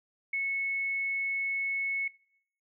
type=tone; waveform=sine; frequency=2200 Hz; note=C#7; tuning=14 cents flat; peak=-28 dBFS; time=0.33-2.08 s; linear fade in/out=5 ms; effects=noise-tail reverb RT60 0.7 s tail -23 dB re dry